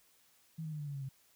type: tone with pitch steps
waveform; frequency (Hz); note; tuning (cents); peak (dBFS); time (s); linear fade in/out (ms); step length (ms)
sine; 160.9 / 156.05 / 151.34 / 146.78 / 142.36 / 138.06 / 133.9; E3 / D#3 / D#3 / D3 / C#3 / C#3 / C3; -42 / +5 / -48 / -1 / +46 / -7 / +40; -38; 0.58-1.091; 10; 73
effects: white hiss -68 dBFS RMS until 1.35 s